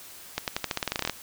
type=accelerating click train; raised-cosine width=0.2 ms; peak=-9 dBFS; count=15; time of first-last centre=0.38-1.097 s; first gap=98 ms; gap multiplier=0.89; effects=white hiss -46 dBFS RMS until 1.22 s